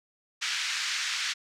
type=band-pass noise; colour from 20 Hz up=pink; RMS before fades=-31 dBFS; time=0.41-1.34 s; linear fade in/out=20 ms; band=1600 to 6400 Hz; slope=24 dB/octave; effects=none